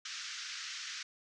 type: band-pass noise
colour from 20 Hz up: white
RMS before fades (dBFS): -43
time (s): 0.05-1.03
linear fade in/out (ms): 5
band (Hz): 1300 to 6400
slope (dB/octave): 48
effects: none